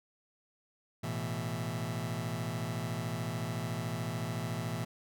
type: chord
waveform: sawtooth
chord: A suspended second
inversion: none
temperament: just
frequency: 110 / 123.75 / 165 Hz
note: A2 / B2 / E3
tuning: 0 / +4 / +2 cents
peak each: -34 dBFS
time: 1.03-4.85 s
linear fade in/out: 10 ms
effects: none